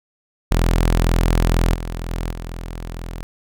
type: tone with level steps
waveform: sawtooth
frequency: 42.1 Hz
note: E1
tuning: 37 cents sharp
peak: -10 / -21 / -18 / -24 dBFS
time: 0.51-3.23 s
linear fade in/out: 0 ms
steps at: 1.74 / 2.1 / 2.31 s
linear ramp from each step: 5 ms
effects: none